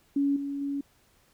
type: tone with level steps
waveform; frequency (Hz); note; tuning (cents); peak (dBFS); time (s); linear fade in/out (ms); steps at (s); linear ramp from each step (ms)
sine; 281; C#4; +24; -22 / -30 / -28; 0.16-0.81; 5; 0.36 / 0.61; 5
effects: pink hiss -64 dBFS RMS until 1.33 s